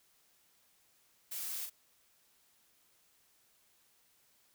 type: noise with echo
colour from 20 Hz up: blue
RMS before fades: -41 dBFS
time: 1.31-1.66 s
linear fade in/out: 10 ms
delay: 39 ms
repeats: 1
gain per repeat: -5 dB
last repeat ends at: 1.699 s
effects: white hiss -70 dBFS RMS until 4.54 s